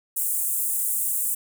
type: high-pass noise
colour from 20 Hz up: pink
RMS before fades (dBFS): -25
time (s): 0.16-1.35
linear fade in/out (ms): 10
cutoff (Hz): 8000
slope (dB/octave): 48
effects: none